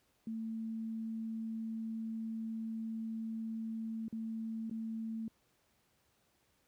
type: tone with dropouts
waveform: sine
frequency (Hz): 223.6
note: A3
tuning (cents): +28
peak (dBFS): -37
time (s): 0.27-5.28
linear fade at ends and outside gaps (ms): 2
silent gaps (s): 4.082-4.126 / 4.697-4.711
effects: pink hiss -74 dBFS RMS until 6.67 s + high-pass 60 Hz 12 dB/octave